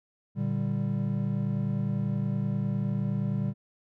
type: chord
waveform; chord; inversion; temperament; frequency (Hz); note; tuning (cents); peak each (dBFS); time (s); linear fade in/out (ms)
triangle; G minor; first; equal; 116.54 / 146.83 / 196; Bb2 / D3 / G3; 0 / 0 / 0; -29 / -29 / -28; 0.35-3.54; 50
effects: none